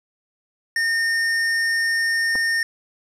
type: tone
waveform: square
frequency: 1827 Hz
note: A#6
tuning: 35 cents flat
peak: -19 dBFS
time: 0.76-2.63 s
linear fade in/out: 2 ms
type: clicks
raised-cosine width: 1 ms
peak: -19 dBFS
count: 2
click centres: 2.353 / 2.357 s
effects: low-pass 9000 Hz 12 dB/octave + 9-bit